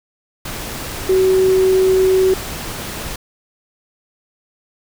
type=tone in noise; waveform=sine; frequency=376.6 Hz; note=F#4; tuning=31 cents sharp; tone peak=-10 dBFS; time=1.09-2.34 s; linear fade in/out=5 ms; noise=pink; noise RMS=-27 dBFS; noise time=0.45-3.16 s; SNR=+14 dB; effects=none